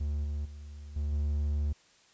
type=tone with level steps; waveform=triangle; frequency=73.42 Hz; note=D2; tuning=in tune; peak=-27 / -29 / -40 / -27 / -25 dBFS; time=0-1.73 s; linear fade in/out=10 ms; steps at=0.24 / 0.45 / 0.96 / 1.12 s; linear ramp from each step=5 ms; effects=white hiss -62 dBFS RMS until 2.13 s + resampled to 16000 Hz